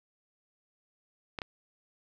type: clicks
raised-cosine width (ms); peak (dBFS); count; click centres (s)
0.3; -19; 2; 1.388 / 1.418
effects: none